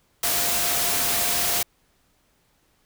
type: tone in noise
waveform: sine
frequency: 698.5 Hz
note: F5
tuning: in tune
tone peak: -34 dBFS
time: 0.23-1.63 s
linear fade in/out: 5 ms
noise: white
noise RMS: -23 dBFS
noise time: 0.23-1.63 s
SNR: -14 dB
effects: pink hiss -65 dBFS RMS until 2.85 s